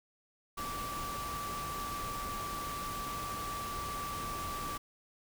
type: tone in noise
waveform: sine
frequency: 1161 Hz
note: D6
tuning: 20 cents flat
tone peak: -38 dBFS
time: 0.57-4.78 s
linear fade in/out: 10 ms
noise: pink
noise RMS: -42 dBFS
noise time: 0.57-4.78 s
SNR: +1 dB
effects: none

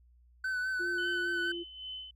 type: tone with vibrato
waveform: triangle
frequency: 1509 Hz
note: F#6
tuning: 34 cents sharp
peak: -29 dBFS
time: 0.44-1.52 s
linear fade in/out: 5 ms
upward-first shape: sine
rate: 4.9 Hz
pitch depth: 30 cents each way
type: tone with pitch glide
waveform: sine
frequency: 350.5 to 344.3 Hz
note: F4 to F4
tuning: +6 to -25 cents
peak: -37 dBFS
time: 0.79-1.64 s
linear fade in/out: 20 ms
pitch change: -31 cents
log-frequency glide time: 1.21-1.39 s
type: tone with tremolo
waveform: sine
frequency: 3036 Hz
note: F#7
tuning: 44 cents sharp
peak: -38 dBFS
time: 0.98-2.11 s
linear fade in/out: 5 ms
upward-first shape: sine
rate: 2.4 Hz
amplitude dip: 65%
effects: added 60 Hz sine -59 dBFS peak until 2.15 s

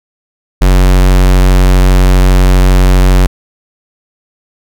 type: tone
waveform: square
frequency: 46.25 Hz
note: F#1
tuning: in tune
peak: -4 dBFS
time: 0.61-3.27 s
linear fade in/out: 10 ms
effects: none

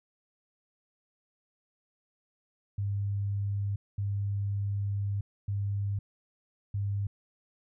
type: tone bursts at uneven times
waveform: sine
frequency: 100.5 Hz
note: G2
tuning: 44 cents sharp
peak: -28 dBFS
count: 4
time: 2.78-3.76 / 3.98-5.21 / 5.48-5.99 / 6.74-7.07 s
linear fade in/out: 5 ms
effects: none

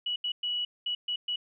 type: tone bursts at uneven times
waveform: sine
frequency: 2935 Hz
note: F#7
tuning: 15 cents flat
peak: -28 dBFS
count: 6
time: 0.06-0.16 / 0.24-0.32 / 0.43-0.65 / 0.86-0.95 / 1.08-1.16 / 1.28-1.36 s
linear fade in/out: 5 ms
effects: none

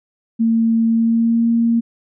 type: tone with pitch glide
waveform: sine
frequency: 227.2 to 231.7 Hz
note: A#3 to A#3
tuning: -44 to -10 cents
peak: -12 dBFS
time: 0.39-1.81 s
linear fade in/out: 20 ms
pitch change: +34 cents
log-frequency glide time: 0.89-1.48 s
effects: none

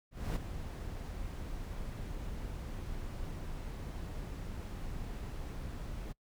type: noise with ADSR envelope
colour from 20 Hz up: brown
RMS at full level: -32 dBFS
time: 0.11-6.13 s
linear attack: 250 ms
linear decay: 10 ms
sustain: -9 dB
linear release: 15 ms
effects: noise-tail reverb RT60 0.1 s tail -24 dB re dry

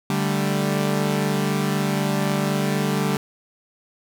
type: chord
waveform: sawtooth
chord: D suspended fourth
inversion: none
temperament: equal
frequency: 146.83 / 196 / 220 Hz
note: D3 / G3 / A3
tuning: 0 / 0 / 0 cents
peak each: -20 / -19 / -24 dBFS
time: 0.1-3.17 s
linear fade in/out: 2 ms
effects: none

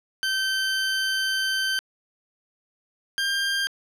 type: tone pair in turn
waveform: 20% pulse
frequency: 1548 / 1594.3 Hz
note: G6 / G6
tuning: -22 / +29 cents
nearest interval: minor second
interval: 51 cents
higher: second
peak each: -18 dBFS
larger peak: neither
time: 0.23-1.79 / 3.18-3.67 s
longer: first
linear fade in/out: 0 ms
effects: low-pass 10000 Hz 12 dB/octave + 8-bit

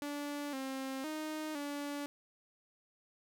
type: tone with pitch steps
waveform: sawtooth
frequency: 289.6 / 266.3 / 309.6 / 287.8 Hz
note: D4 / C4 / D#4 / D4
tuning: -24 / +31 / -9 / -35 cents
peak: -34 dBFS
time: 0.02-2.06 s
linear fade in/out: 0 ms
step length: 510 ms
effects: none

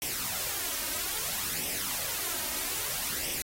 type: noise with flanger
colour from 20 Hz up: white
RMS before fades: -33 dBFS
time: 0.02-3.42 s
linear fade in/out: 0 ms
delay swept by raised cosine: 0.35 to 3.25 ms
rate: 0.61 Hz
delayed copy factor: +0.6
effects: AAC 48 kbps

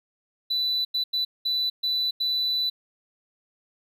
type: tone bursts at uneven times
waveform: triangle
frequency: 3981 Hz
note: B7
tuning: 13 cents sharp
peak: -20 dBFS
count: 6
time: 0.5-0.85 / 0.94-1.04 / 1.13-1.25 / 1.45-1.7 / 1.83-2.11 / 2.2-2.7 s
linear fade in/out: 10 ms
effects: tanh soft clip ceiling -18 dBFS

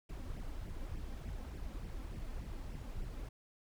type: noise with flanger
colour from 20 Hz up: brown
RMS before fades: -43 dBFS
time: 0.09-3.29 s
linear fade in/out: 5 ms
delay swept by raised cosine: 0.37 to 3.87 ms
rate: 3.4 Hz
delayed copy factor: +0.6
effects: none

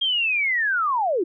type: linear sweep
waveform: sine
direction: down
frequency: 3244 to 313.2 Hz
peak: -19 dBFS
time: 0.01-1.24 s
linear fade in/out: 10 ms
effects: none

